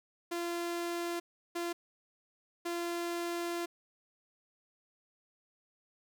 sawtooth tone bursts at uneven times, 343.7 Hz, F4, 28 cents flat, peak -30 dBFS, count 3, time 0.31-1.2 / 1.55-1.73 / 2.65-3.66 s, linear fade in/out 10 ms, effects none

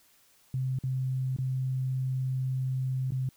sine tone with dropouts, 130.3 Hz, C3, 7 cents flat, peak -27 dBFS, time 0.54-3.29 s, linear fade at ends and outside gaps 2 ms, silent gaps 0.788-0.837 / 1.364-1.386 / 3.107-3.12 s, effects white hiss -63 dBFS RMS until 3.36 s

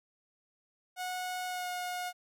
sawtooth tone with pitch glide, 731 to 720.9 Hz, F#5 to F#5, -21 to -45 cents, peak -31 dBFS, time 0.96-2.13 s, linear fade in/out 50 ms, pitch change -24 cents, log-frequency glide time 1.47-1.69 s, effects none

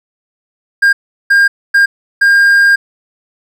triangle tone bursts at uneven times, 1609 Hz, G6, 45 cents sharp, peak -3 dBFS, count 4, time 0.82-0.93 / 1.3-1.48 / 1.74-1.86 / 2.21-2.76 s, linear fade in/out 10 ms, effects none

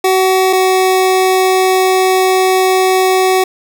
25% pulse tone pair in turn, 376.4 / 374.8 Hz, F#4 / F#4, +30 / +22 cents, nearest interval unison, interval 8 cents, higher first, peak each -5 dBFS, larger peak neither, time 0.04-0.53 / 0.53-3.44 s, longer second, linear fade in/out 5 ms, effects none

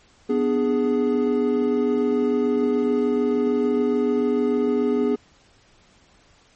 triangle chord, G# diminished, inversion first, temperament equal, 246.9 / 293.7 / 415.3 Hz, B3 / D4 / G#4, 0 / 0 / 0 cents, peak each -20 / -24 / -19 dBFS, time 0.29-5.16 s, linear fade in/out 10 ms, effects pink hiss -56 dBFS RMS until 6.55 s + MP3 32 kbps

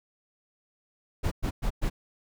brown noise bursts, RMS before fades -26 dBFS, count 4, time 1.23-1.9 s, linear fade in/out 20 ms, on 85 ms, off 110 ms, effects none

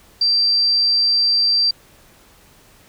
sine tone, 4699 Hz, D8, in tune, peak -13 dBFS, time 0.21-1.71 s, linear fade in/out 5 ms, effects pink hiss -50 dBFS RMS until 2.88 s

